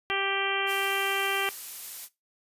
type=harmonic tone; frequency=392.4 Hz; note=G4; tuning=2 cents sharp; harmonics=1 / 2 / 3 / 4 / 5 / 6 / 7 / 8; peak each=-34 / -34 / -34 / -34 / -34 / -34 / -34 / -34 dBFS; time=0.1-1.49 s; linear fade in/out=0 ms
type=noise; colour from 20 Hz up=blue; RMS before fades=-38 dBFS; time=0.66-2.09 s; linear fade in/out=50 ms
effects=noise-tail reverb RT60 0.2 s tail -18 dB re dry + resampled to 32000 Hz